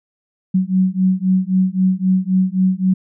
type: beating tone pair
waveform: sine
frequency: 185 / 188.8 Hz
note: F#3 / F#3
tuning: 0 / +35 cents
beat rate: 3.8 Hz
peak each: -16 dBFS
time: 0.54-2.94 s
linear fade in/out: 10 ms
effects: none